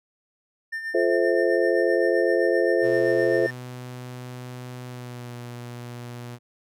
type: tone with tremolo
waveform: triangle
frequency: 1800 Hz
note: A6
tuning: 39 cents sharp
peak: -25 dBFS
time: 0.72-3.51 s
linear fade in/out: 10 ms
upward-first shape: sine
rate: 7.7 Hz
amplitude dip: 55%
type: chord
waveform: sine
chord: F major seventh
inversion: none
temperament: just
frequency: 349.2 / 436.5 / 523.8 / 654.8 Hz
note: F4 / A4 / C5 / E5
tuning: 0 / -14 / +2 / -12 cents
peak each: -23 / -24 / -23 / -27 dBFS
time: 0.94-3.47 s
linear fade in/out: 10 ms
type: tone with pitch glide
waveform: sawtooth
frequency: 125 to 121.02 Hz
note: B2 to B2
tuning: +21 to -35 cents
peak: -31 dBFS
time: 2.81-6.39 s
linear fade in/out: 50 ms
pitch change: -56 cents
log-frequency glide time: 4.84-5.35 s
effects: none